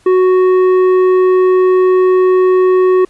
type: tone with tanh clipping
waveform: sine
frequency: 370 Hz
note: F#4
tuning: in tune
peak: -8 dBFS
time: 0.06-3.05 s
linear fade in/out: 5 ms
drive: 9 dB
effects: pink hiss -50 dBFS RMS until 3.09 s + resampled to 24000 Hz